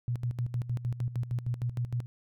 sine tone with tremolo, 121 Hz, B2, 35 cents flat, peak -27 dBFS, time 0.08-2.06 s, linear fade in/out 0 ms, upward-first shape square, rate 6.5 Hz, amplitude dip 75%, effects none

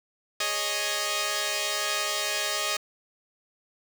5% pulse chord, Ab suspended fourth, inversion none, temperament equal, 415.3 / 554.4 / 622.3 Hz, Ab4 / Db5 / Eb5, 0 / 0 / 0 cents, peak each -23 / -21 / -17 dBFS, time 0.4-2.77 s, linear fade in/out 5 ms, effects 7-bit

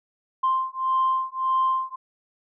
sine beating tone pair, 1046.5 / 1048.2 Hz, C6 / C6, 0 / +3 cents, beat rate 1.7 Hz, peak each -23 dBFS, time 0.43-1.96 s, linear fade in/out 10 ms, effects tanh soft clip ceiling -14 dBFS

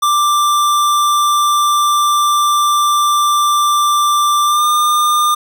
square tone with pitch glide, 1180 to 1205.5 Hz, D6 to D6, +8 to +45 cents, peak -11 dBFS, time 0.02-5.35 s, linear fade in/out 10 ms, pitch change +37 cents, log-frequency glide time 4.45-4.65 s, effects none

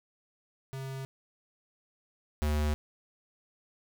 square tone pair in turn, 133.9 / 74.97 Hz, C3 / D2, +40 / +36 cents, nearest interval minor seventh, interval 1004 cents, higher first, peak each -37 / -27 dBFS, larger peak second, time 0.73-1.05 / 2.42-2.74 s, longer neither, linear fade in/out 0 ms, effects none

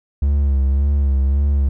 triangle tone with vibrato, 69.3 Hz, C#2, in tune, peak -11 dBFS, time 0.22-1.69 s, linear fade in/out 5 ms, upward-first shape sine, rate 1.8 Hz, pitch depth 54 cents each way, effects none

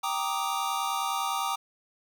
square chord, Eb major seventh, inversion first, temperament equal, 784 / 932.3 / 1174.7 / 1244.5 Hz, G5 / Bb5 / D6 / Eb6, 0 / 0 / 0 / 0 cents, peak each -34 dBFS, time 0.03-1.56 s, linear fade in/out 10 ms, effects 10-bit

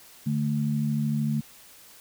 sine tone pair together, 146.83 / 220 Hz, D3 / A3, 0 / 0 cents, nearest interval perfect fifth, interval 700 cents, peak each -26 dBFS, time 0.26-1.41 s, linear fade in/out 10 ms, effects white hiss -51 dBFS RMS until 2 s

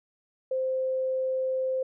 sine tone, 521 Hz, C5, 7 cents flat, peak -25 dBFS, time 0.51-1.83 s, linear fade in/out 5 ms, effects none

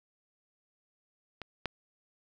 clicks, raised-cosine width 0.3 ms, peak -24 / -16 dBFS, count 2, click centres 1.417 / 1.657 s, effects none

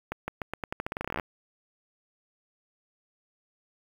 accelerating click train, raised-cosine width 0.5 ms, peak -16 dBFS, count 20, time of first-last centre 0.12-1.198 s, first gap 160 ms, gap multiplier 0.86, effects 7-bit

